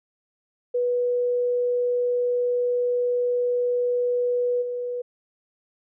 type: tone with level steps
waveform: sine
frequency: 489.6 Hz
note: B4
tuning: 15 cents flat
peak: -20 / -26 dBFS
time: 0.74-5.02 s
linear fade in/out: 10 ms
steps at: 4.61 s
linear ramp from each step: 20 ms
effects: none

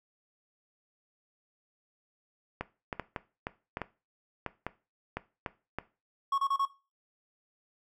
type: clicks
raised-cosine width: 0.5 ms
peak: -18 dBFS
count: 12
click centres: 2.61 / 2.928 / 2.997 / 3.162 / 3.469 / 3.771 / 3.817 / 4.463 / 4.666 / 5.17 / 5.462 / 5.786 s
type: tone bursts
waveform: triangle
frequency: 1103 Hz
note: C#6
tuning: 9 cents flat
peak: -24 dBFS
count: 4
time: 6.32-6.653 s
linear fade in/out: 5 ms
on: 60 ms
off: 31 ms
effects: noise-tail reverb RT60 0.3 s tail -17 dB re dry

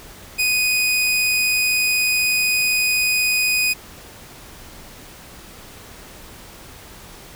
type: tone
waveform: sawtooth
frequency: 2489 Hz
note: D#7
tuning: in tune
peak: -13 dBFS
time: 0.38-3.74 s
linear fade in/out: 20 ms
effects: pink hiss -41 dBFS RMS until 7.35 s

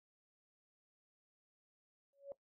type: tone with exponential growth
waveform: sine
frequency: 559 Hz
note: C#5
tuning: 14 cents sharp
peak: -40 dBFS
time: 2.13-2.32 s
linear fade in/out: 1 ms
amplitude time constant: 41 ms
effects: noise-tail reverb RT60 0.1 s tail -17 dB re dry

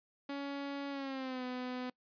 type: tone with pitch glide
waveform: sawtooth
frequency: 280.7 to 251.5 Hz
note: C#4 to B3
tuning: +22 to +32 cents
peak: -34 dBFS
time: 0.29-1.9 s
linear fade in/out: 5 ms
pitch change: -190 cents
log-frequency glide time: 0.9-1.44 s
effects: noise-tail reverb RT60 0.1 s tail -24 dB re dry + resampled to 11025 Hz

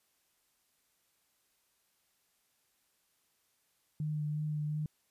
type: tone with vibrato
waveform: sine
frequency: 151.1 Hz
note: D3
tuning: 50 cents sharp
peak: -32 dBFS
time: 4-4.86 s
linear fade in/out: 2 ms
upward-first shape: sine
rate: 2.8 Hz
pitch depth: 17 cents each way
effects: white hiss -75 dBFS RMS until 5.1 s + resampled to 32000 Hz

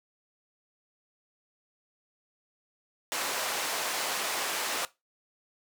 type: band-pass noise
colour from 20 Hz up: pink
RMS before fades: -32 dBFS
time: 3.12-4.85 s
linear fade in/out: 0 ms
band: 590 to 13000 Hz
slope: 12 dB/octave
effects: noise-tail reverb RT60 0.2 s tail -18 dB re dry

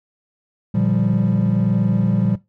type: chord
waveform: triangle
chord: G minor seventh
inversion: first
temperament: equal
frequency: 116.54 / 146.83 / 174.61 / 196 Hz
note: Bb2 / D3 / F3 / G3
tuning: 0 / 0 / 0 / 0 cents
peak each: -18 / -23 / -17 / -17 dBFS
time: 0.74-2.36 s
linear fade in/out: 10 ms
effects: noise-tail reverb RT60 0.2 s tail -18 dB re dry + tanh soft clip ceiling -6 dBFS

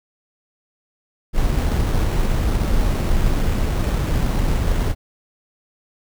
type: noise with sample-and-hold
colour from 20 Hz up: brown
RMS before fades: -18 dBFS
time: 1.33-4.95 s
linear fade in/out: 50 ms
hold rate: 4900 Hz
effects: none

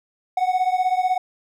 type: beating tone pair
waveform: triangle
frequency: 734 / 750 Hz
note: F#5 / F#5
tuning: -14 / +23 cents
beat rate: 16 Hz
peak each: -18 / -20 dBFS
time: 0.37-1.18 s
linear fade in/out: 5 ms
effects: none

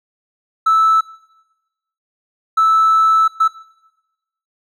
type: tone bursts at uneven times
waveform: triangle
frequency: 1312 Hz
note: E6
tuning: 9 cents flat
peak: -6 dBFS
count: 3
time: 0.66-1.01 / 2.57-3.28 / 3.4-3.48 s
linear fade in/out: 10 ms
effects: noise-tail reverb RT60 1.0 s tail -22 dB re dry + tanh soft clip ceiling -6 dBFS

